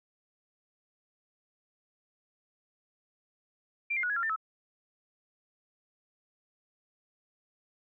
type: tone with pitch steps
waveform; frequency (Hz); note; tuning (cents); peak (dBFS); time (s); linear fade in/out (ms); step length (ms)
sine; 2367 / 2113 / 1461 / 1670 / 1381 / 1791 / 1299; D7 / C7 / F#6 / G#6 / F6 / A6 / E6; +13 / +16 / -22 / +9 / -20 / +30 / -26; -28; 3.9-4.362; 10; 66
effects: none